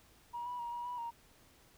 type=tone with pitch steps; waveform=sine; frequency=954 / 980 / 947 / 958 / 979 / 935 Hz; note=A#5 / B5 / A#5 / A#5 / B5 / A#5; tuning=+40 / -14 / +27 / +47 / -15 / +5 cents; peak=-37 dBFS; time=0.33-1.11 s; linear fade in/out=20 ms; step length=130 ms; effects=tanh soft clip ceiling -34 dBFS + pink hiss -64 dBFS RMS until 1.77 s